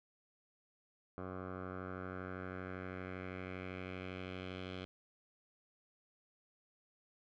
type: tone with low-pass filter sweep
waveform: 10% pulse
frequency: 92.6 Hz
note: F#2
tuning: 2 cents sharp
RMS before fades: -45 dBFS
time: 1.18-4.85 s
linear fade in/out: 0 ms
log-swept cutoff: 1100 to 3300 Hz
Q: 2.6
effects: none